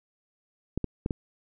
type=clicks; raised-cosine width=3 ms; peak=-15 dBFS; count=4; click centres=0.776 / 0.843 / 1.061 / 1.108 s; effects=none